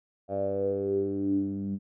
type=tone with low-pass filter sweep; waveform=10% pulse; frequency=98.7 Hz; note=G2; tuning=12 cents sharp; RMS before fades=-29 dBFS; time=0.28-1.79 s; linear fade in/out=50 ms; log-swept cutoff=660 to 210 Hz; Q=9.6; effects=none